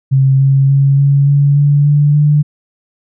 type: tone with pitch steps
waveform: sine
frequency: 134.5 / 136.38 / 138.28 / 140.21 / 142.17 / 144.15 / 146.17 / 148.21 Hz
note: C3 / C#3 / C#3 / C#3 / C#3 / D3 / D3 / D3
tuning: +48 / -28 / -4 / +20 / +44 / -32 / -8 / +16 cents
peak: -6 dBFS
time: 0.11-2.43 s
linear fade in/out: 20 ms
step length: 290 ms
effects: none